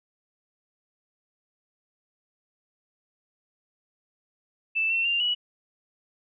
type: tone with pitch steps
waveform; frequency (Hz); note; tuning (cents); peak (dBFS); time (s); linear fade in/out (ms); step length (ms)
sine; 2644 / 2703 / 2787 / 2931; E7 / E7 / F7 / F#7; +5 / +43 / -4 / -17; -22; 4.75-5.35; 20; 150
effects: none